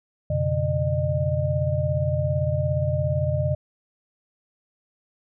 sine tone cluster, 89.8 / 126.2 / 143.6 / 607 Hz, F2 / B2 / D3 / D#5, +49 / +38 / -39 / -43 cents, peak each -26 dBFS, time 0.3-3.55 s, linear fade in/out 5 ms, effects none

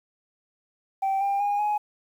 sine tone with pitch steps, 777 / 796.5 / 816.6 / 837.1 Hz, G5 / G5 / G#5 / G#5, -16 / +27 / -29 / +13 cents, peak -20 dBFS, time 1.02-1.78 s, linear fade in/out 10 ms, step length 190 ms, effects tanh soft clip ceiling -20 dBFS + 9-bit

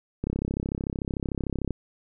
click train, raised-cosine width 3 ms, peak -15 dBFS, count 50, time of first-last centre 0.24-1.707 s, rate 33.4 Hz, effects none

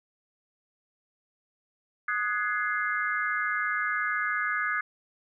sine chord, Ab dominant seventh, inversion second, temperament equal with one note detuned, 1244.5 / 1480 / 1678.6 / 2093 Hz, Eb6 / Gb6 / Ab6 / C7, 0 / 0 / +18 / 0 cents, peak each -31 / -32 / -30 / -34 dBFS, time 2.08-4.81 s, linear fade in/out 5 ms, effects none

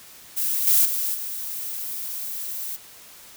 violet noise with level steps, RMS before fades -24 / -17 / -25 / -31 dBFS, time 0.36-2.77 s, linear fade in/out 20 ms, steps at 0.67 / 0.85 / 1.14 s, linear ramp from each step 5 ms, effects white hiss -46 dBFS RMS until 3.36 s

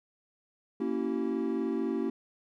triangle chord, A# diminished seventh, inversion none, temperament equal with one note detuned, 233.1 / 277.2 / 329.6 / 382.6 Hz, A#3 / C#4 / E4 / G4, 0 / 0 / 0 / -42 cents, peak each -32 dBFS, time 0.8-2.1 s, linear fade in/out 5 ms, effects none

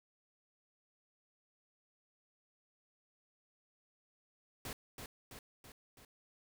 pink noise with echo, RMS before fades -44 dBFS, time 4.65-4.73 s, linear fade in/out 2 ms, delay 330 ms, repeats 4, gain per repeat -4 dB, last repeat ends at 6.05 s, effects none

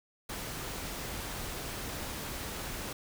pink noise, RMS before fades -39 dBFS, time 0.29-2.93 s, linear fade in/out 5 ms, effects none

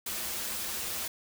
white noise with comb filter, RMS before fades -35 dBFS, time 0.06-1.08 s, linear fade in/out 5 ms, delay 7 ms, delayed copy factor -0.7, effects none

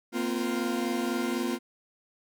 40% pulse chord, Bb suspended second, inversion none, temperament equal with one note detuned, 233.1 / 257.1 / 349.2 Hz, Bb3 / C4 / F4, 0 / -30 / 0 cents, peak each -31 dBFS, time 0.12-1.59 s, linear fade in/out 50 ms, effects none

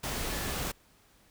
sine tone in noise, 1731 Hz, A6, 29 cents flat, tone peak -45 dBFS, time 0.31-0.53 s, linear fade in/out 10 ms, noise pink, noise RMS -34 dBFS, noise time 0.03-0.72 s, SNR -14 dB, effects pink hiss -63 dBFS RMS until 1.3 s

